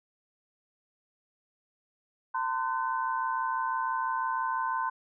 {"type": "tone cluster", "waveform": "sine", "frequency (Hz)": [906, 1032, 1510], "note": ["A#5", "C6", "F#6"], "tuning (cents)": [-50, -24, 35], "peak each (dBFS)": [-32, -30, -36], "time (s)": [2.34, 4.9], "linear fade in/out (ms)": 10, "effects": []}